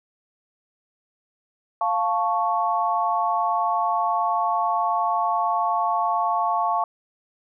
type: chord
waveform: sine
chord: F augmented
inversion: none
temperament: equal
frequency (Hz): 698.5 / 880 / 1108.7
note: F5 / A5 / C#6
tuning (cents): 0 / 0 / 0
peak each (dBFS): -24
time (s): 1.81-6.84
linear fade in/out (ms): 2
effects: none

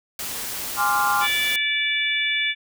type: noise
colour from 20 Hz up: white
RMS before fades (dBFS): -30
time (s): 0.19-1.56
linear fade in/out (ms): 2
type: chord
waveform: sine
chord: D half-diminished seventh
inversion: second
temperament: equal with one note detuned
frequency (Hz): 821.5 / 1046.5 / 1174.7 / 1396.9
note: Ab5 / C6 / D6 / F6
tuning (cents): -19 / 0 / 0 / 0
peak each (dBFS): -23 / -24 / -25 / -23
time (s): 0.76-1.28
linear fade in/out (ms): 50
type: harmonic tone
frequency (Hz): 580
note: D5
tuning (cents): -22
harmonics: 3 / 4 / 5 / 6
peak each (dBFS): -27 / -23 / -31 / -25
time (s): 1.2-2.55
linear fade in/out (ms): 50
effects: none

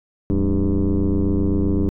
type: tone with frequency modulation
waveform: sine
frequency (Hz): 109.2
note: A2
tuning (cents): -13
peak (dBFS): -14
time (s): 0.3-1.89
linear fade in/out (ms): 0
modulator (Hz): 95.3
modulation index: 2.8
effects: tanh soft clip ceiling -13 dBFS

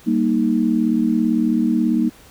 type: chord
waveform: sine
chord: Eb major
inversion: first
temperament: equal with one note detuned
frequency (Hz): 196 / 234.2 / 311.1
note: G3 / Bb3 / Eb4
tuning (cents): 0 / +8 / 0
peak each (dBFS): -22 / -17 / -20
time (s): 0.06-2.1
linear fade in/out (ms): 20
effects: pink hiss -47 dBFS RMS until 2.3 s

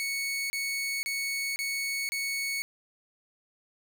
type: tone bursts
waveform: sawtooth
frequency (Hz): 2217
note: C#7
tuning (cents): 0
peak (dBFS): -26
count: 5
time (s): 0-2.62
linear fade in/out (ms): 0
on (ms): 500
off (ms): 30
effects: none

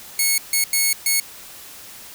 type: tone bursts at uneven times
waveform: 5% pulse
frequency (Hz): 2200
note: C#7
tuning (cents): -14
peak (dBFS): -6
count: 4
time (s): 0.19-0.38 / 0.53-0.64 / 0.73-0.93 / 1.06-1.2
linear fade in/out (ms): 2
effects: white hiss -40 dBFS RMS until 2.14 s

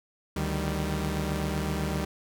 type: tone cluster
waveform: sawtooth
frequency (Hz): 73.5 / 154.8 / 195.5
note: D2 / D#3 / G3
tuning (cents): +2 / -9 / -4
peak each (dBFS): -28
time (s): 0.36-2.05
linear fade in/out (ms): 5
effects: none

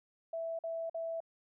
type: tone bursts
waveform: sine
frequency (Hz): 659.3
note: E5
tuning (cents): 0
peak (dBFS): -35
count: 3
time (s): 0.33-1.204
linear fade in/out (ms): 5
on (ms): 260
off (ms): 47
effects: none

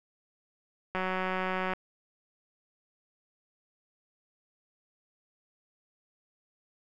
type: click train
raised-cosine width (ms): 0.5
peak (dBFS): -17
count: 147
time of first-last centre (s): 0.95-1.735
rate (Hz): 186
effects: none

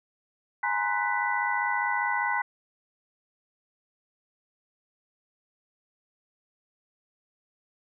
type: tone cluster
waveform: sine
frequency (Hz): 835 / 940 / 1035 / 1492 / 1981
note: G#5 / A#5 / C6 / F#6 / B6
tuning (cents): +9 / +14 / -19 / +14 / +5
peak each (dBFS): -31 / -31 / -33 / -31 / -30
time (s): 0.63-2.42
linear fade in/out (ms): 5
effects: none

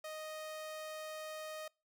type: tone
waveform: sawtooth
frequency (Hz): 622.3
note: D#5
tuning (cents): 0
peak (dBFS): -39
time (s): 0.04-1.68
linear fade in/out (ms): 5
effects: noise-tail reverb RT60 0.3 s tail -26 dB re dry

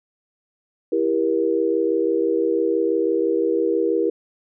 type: chord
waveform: sine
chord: E diminished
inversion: none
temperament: just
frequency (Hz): 329.6 / 395.6 / 474.7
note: E4 / G4 / Bb4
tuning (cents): 0 / +16 / +31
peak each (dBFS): -22 / -22 / -21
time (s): 0.92-4.1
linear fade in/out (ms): 5
effects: none

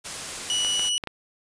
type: noise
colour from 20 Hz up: white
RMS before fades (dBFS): -33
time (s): 0.04-0.9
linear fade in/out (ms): 20
type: tone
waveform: sawtooth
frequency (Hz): 2942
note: F#7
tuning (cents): -11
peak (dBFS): -19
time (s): 0.5-0.98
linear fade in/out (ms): 0
type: clicks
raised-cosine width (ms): 0.3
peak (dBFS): -15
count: 4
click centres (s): 0.648 / 0.795 / 1.038 / 1.073
effects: resampled to 22050 Hz

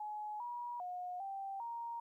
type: tone with pitch steps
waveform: sine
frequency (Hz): 844 / 962 / 721 / 783 / 935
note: G#5 / B5 / F#5 / G5 / A#5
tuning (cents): +28 / -46 / -45 / -2 / +5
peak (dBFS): -40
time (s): 0-2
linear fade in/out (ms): 5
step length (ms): 400
effects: 13-bit

